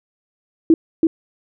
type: tone with echo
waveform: sine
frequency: 324.9 Hz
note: E4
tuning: 25 cents flat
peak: -7 dBFS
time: 0.7-0.74 s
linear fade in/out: 2 ms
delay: 330 ms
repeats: 1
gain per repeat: -3 dB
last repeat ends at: 1.07 s
effects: none